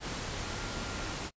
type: tone in noise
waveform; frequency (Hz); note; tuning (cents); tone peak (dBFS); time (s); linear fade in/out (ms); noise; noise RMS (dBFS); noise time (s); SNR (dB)
sine; 1396.9; F6; 0; -47; 0.41-1.17; 50; pink; -37; 0-1.31; -13
effects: noise-tail reverb RT60 0.1 s tail -25 dB re dry + resampled to 16000 Hz